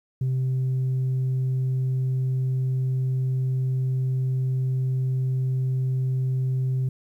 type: tone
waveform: sine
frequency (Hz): 130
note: C3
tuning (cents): -11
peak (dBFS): -19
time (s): 0.21-6.89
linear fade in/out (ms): 5
effects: tanh soft clip ceiling -20 dBFS + 10-bit